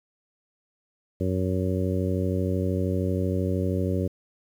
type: harmonic tone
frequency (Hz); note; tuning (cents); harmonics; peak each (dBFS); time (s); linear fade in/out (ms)
92.9; F#2; +7; 1 / 2 / 3 / 4 / 5 / 6; -26 / -29 / -31 / -32 / -33 / -34; 1.2-4.08; 10
effects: 9-bit